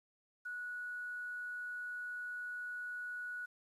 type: tone with quantisation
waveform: sine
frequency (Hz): 1467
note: F#6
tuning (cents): -15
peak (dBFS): -40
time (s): 0.45-3.46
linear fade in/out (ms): 10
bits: 11
effects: resampled to 32000 Hz